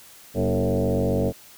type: tone with frequency modulation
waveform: sine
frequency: 166.3 Hz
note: E3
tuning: 16 cents sharp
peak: -19 dBFS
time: 0.34-1.33 s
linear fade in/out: 50 ms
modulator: 95 Hz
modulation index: 4.7
effects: white hiss -48 dBFS RMS until 1.57 s